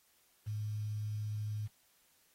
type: tone with quantisation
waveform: sine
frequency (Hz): 106.3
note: G#2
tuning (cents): +41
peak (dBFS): -35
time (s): 0.46-1.68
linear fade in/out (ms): 20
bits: 10
effects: white hiss -70 dBFS RMS until 2.34 s + AAC 48 kbps